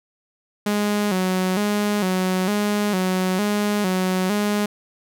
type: tone with vibrato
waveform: sawtooth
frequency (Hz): 196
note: G3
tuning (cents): 0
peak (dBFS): -15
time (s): 0.66-4.66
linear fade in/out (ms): 5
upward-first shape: square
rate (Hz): 1.1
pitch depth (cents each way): 96
effects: none